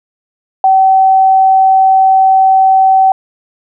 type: tone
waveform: sine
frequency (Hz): 765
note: G5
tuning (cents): -42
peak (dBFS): -4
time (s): 0.64-3.12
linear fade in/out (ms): 2
effects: none